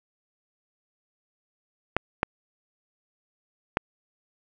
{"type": "clicks", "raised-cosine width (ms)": 0.5, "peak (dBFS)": -6, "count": 3, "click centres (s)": [1.966, 2.231, 3.771], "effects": []}